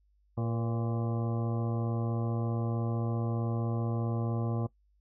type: harmonic tone with a mistuned harmonic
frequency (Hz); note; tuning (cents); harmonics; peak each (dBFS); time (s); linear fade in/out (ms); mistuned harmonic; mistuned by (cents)
115.4; A#2; -17; 1 / 2 / 3 / 4 / 5 / 6 / 7 / 9 / 10; -30 / -36 / -40 / -42 / -44 / -46 / -47 / -49 / -50; 0.37-4.67; 10; 4; +52
effects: noise-tail reverb RT60 0.1 s tail -20 dB re dry + added 50 Hz sine -65 dBFS peak until 5 s